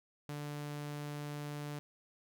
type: tone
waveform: sawtooth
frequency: 146.83 Hz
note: D3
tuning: in tune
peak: -36 dBFS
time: 0.29-1.79 s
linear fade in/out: 0 ms
effects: none